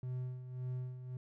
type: tone with tremolo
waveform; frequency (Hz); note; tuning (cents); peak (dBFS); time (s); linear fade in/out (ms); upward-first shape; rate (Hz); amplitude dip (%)
triangle; 126.7; B2; +45; -34; 0.03-1.17; 2; sine; 1.8; 65
effects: none